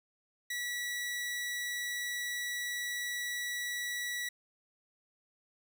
sawtooth tone, 1943 Hz, B6, 29 cents flat, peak -31 dBFS, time 0.5-4.29 s, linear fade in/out 5 ms, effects none

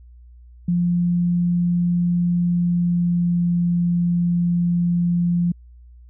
sine tone with pitch glide, 174.61 to 173.6 Hz, F3 to F3, 0 to -10 cents, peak -16 dBFS, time 0.68-5.52 s, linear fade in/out 5 ms, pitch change -10 cents, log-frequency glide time 2.38-3.49 s, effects added 60 Hz sine -42 dBFS peak until 6.09 s

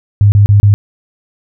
sine tone bursts, 102.1 Hz, G#2, 29 cents flat, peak -3 dBFS, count 4, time 0.21-0.74 s, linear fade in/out 0 ms, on 110 ms, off 30 ms, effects none

